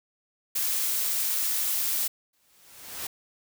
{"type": "noise", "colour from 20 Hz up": "blue", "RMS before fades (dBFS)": -27, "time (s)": [0.55, 2.08], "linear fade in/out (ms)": 10}
{"type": "noise with exponential growth", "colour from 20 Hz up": "white", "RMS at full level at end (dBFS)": -32, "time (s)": [2.33, 3.07], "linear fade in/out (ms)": 5, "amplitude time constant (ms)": 160}
{"effects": []}